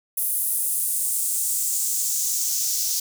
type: noise with high-pass filter sweep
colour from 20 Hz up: white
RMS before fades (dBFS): -24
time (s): 0.17-3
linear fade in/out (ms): 5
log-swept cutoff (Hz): 11000 to 5500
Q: 2.4
effects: none